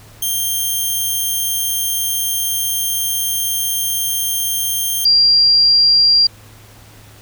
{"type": "tone pair in turn", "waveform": ["5% pulse", "sine"], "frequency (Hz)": [3178, 4762], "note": ["G7", "D8"], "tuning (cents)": [23, 23], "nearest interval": "perfect fifth", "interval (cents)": 700, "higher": "second", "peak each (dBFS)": -8, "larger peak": "neither", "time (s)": [[0.22, 5.05], [5.05, 6.27]], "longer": "first", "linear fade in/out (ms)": 5, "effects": ["added 106 Hz sine -43 dBFS peak until 7.21 s", "pink hiss -44 dBFS RMS until 7.21 s"]}